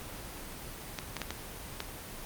clicks, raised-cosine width 0.2 ms, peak -16 dBFS, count 5, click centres 0.988 / 1.167 / 1.217 / 1.306 / 1.804 s, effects pink hiss -43 dBFS RMS until 2.25 s + Opus 24 kbps

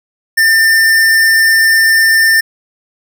square tone, 1796 Hz, A6, 35 cents sharp, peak -7 dBFS, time 0.37-2.41 s, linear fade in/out 10 ms, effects none

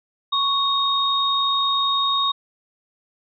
sine tone pair together, 1108.7 / 3729 Hz, C#6 / A#7, 0 / 0 cents, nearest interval octave + major sixth, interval 2100 cents, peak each -21 / -20 dBFS, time 0.32-2.32 s, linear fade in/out 10 ms, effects none

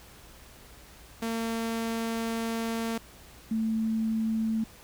sawtooth / sine tone pair in turn, 227.6 / 222 Hz, A#3 / A3, -41 / +16 cents, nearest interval unison, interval 43 cents, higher first, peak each -25 / -25 dBFS, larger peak neither, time 1.22-2.98 / 3.51-4.64 s, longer first, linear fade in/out 5 ms, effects added 59 Hz sine -56 dBFS peak until 4.83 s + pink hiss -52 dBFS RMS until 4.83 s

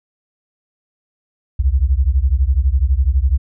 sine beating tone pair, 61.2 / 73.2 Hz, B1 / D2, -15 / -5 cents, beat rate 12 Hz, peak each -14 / -15 dBFS, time 1.59-3.38 s, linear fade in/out 10 ms, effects none

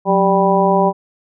harmonic tone with a mistuned harmonic, 196 Hz, G3, in tune, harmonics 1 / 2 / 3 / 4 / 5, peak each -17 / -17 / -17 / -17 / -17 dBFS, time 0.05-0.93 s, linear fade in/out 50 ms, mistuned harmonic 1, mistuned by -120 cents, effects none

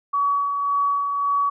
sine tone with tremolo, 1133 Hz, C#6, 37 cents sharp, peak -17 dBFS, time 0.13-1.5 s, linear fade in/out 10 ms, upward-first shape sine, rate 1.8 Hz, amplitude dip 40%, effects none

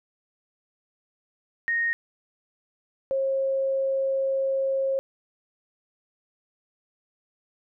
sine tone pair in turn, 1859 / 538.5 Hz, A#6 / C5, -5 / +50 cents, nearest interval octave + major sixth, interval 2145 cents, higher first, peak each -22 dBFS, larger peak neither, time 1.68-1.93 / 3.11-4.99 s, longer second, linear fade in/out 0 ms, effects none

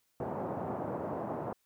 white band-pass noise, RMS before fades -37 dBFS, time 0.2-1.53 s, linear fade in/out 2 ms, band 100 to 860 Hz, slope 24 dB/octave, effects white hiss -75 dBFS RMS until 1.65 s

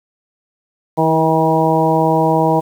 harmonic tone with a mistuned harmonic, 160 Hz, D#3, 49 cents sharp, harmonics 1 / 2 / 3 / 4 / 5 / 6, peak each -18 / -18 / -18 / -18 / -18 / -18 dBFS, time 0.97-2.61 s, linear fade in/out 20 ms, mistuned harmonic 2, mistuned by +15 cents, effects 7-bit

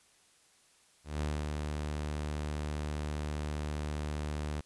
sawtooth tone with ADSR envelope, 75 Hz, D2, 37 cents sharp, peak -27 dBFS, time 1.04-4.61 s, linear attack 170 ms, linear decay 240 ms, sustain -3 dB, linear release 7 ms, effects white hiss -65 dBFS RMS until 4.65 s + resampled to 24000 Hz

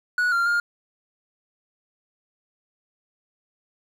triangle tone with pitch steps, 1465 / 1387 / 1412 Hz, F#6 / F6 / F6, -18 / -12 / +19 cents, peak -17 dBFS, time 0.18-0.6 s, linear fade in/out 2 ms, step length 140 ms, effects 9-bit

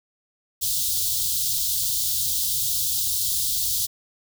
white band-stop noise, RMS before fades -24 dBFS, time 0.61-3.87 s, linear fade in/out 20 ms, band 140 to 3400 Hz, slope 48 dB/octave, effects none

